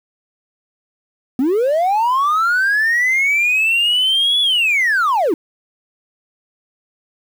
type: linear two-way sweep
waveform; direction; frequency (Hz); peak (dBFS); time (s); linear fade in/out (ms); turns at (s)
triangle; up then down; 240.6 to 3438 to 284.1; -10; 1.39-5.34; 2; 4.41
effects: tanh soft clip ceiling -8 dBFS + 7-bit